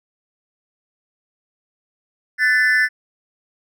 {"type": "tone with amplitude modulation", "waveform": "triangle", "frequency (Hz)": 1760, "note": "A6", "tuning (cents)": 0, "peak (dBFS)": -7, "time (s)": [2.38, 2.89], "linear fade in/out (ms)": 50, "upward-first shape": "sine", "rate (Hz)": 265, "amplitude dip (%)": 100, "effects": []}